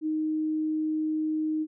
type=tone; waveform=sine; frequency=311.1 Hz; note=D#4; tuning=in tune; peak=-25 dBFS; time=0.01-1.67 s; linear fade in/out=50 ms; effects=none